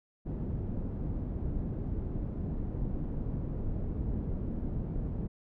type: low-pass noise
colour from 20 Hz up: pink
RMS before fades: -34 dBFS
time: 0.25-5.28 s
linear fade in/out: 20 ms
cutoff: 270 Hz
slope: 12 dB/octave
effects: none